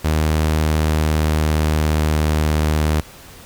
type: tone with pitch glide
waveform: sawtooth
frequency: 77.78 to 76.84 Hz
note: D#2 to D#2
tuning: 0 to -21 cents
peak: -11 dBFS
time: 0.04-3.01 s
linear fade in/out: 10 ms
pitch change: -21 cents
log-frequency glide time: 0.49-2.3 s
effects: pink hiss -41 dBFS RMS until 3.45 s